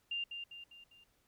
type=tone with echo; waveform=sine; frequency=2794 Hz; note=F7; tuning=in tune; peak=-35 dBFS; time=0.11-0.24 s; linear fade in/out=5 ms; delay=200 ms; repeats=4; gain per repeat=-6 dB; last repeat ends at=1.04 s; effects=pink hiss -74 dBFS RMS until 1.27 s